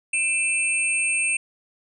sine tone cluster, 2404 / 2646 / 8640 Hz, D7 / E7 / C#9, +40 / +6 / -45 cents, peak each -29 / -22 / -25 dBFS, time 0.13-1.37 s, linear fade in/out 5 ms, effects none

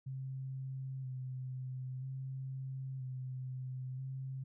sine tone with vibrato, 130.81 Hz, C3, in tune, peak -39 dBFS, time 0.06-4.44 s, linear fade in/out 10 ms, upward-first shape square, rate 0.51 Hz, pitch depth 24 cents each way, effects none

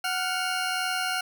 20% pulse tone pair together, 741.2 / 1400 Hz, F#5 / F6, +3 / +4 cents, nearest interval major seventh, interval 1101 cents, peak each -24 dBFS, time 0.04-1.21 s, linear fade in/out 5 ms, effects none

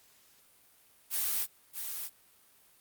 blue noise with echo, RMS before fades -31 dBFS, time 1.1-1.47 s, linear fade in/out 50 ms, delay 630 ms, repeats 1, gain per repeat -7 dB, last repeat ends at 2.1 s, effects white hiss -63 dBFS RMS until 2.8 s + Opus 48 kbps

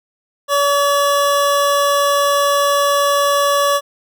square tone pair together, 569 / 1138 Hz, C#5 / C#6, +45 / +45 cents, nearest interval octave, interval 1200 cents, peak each -16 dBFS, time 0.48-3.81 s, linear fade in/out 50 ms, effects none

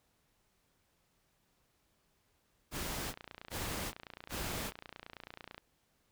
pink noise bursts, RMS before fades -39 dBFS, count 3, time 2.71-4.72 s, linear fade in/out 50 ms, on 430 ms, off 360 ms
click train, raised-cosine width 0.3 ms, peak -30 dBFS, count 72, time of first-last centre 3.14-5.58 s, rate 29.1 Hz
effects pink hiss -75 dBFS RMS until 6.11 s

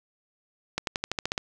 accelerating click train, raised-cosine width 0.2 ms, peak -10 dBFS, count 9, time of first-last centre 0.78-1.379 s, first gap 92 ms, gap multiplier 0.94, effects none

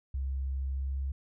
sine tone with pitch glide, 67 to 67.74 Hz, C2 to C#2, +42 to -39 cents, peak -30 dBFS, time 0.14-1.12 s, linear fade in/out 5 ms, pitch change +19 cents, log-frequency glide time 0.72-0.95 s, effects none

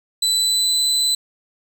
30% pulse tone with pitch glide, 3989 to 4014 Hz, B7 to B7, +17 to +27 cents, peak -13 dBFS, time 0.22-1.15 s, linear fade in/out 5 ms, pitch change +10 cents, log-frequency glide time 0.4-0.82 s, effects none

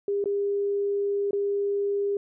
sine tone with dropouts, 402.9 Hz, G4, 48 cents sharp, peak -23 dBFS, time 0.08-2.17 s, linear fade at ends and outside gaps 2 ms, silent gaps 0.241-0.257 / 1.309-1.331 s, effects none

